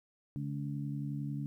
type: harmonic tone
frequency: 71.1 Hz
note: C#2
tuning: 45 cents sharp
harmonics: 2 / 3 / 4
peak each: -36 / -42 / -42 dBFS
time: 0.36-1.46 s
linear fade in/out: 0 ms
effects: 12-bit